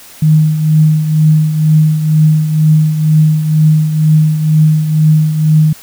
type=tone with tremolo; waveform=sine; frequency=155 Hz; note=D#3; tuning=6 cents flat; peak=-3 dBFS; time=0.22-5.73 s; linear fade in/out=5 ms; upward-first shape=triangle; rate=2.1 Hz; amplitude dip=65%; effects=white hiss -36 dBFS RMS until 5.82 s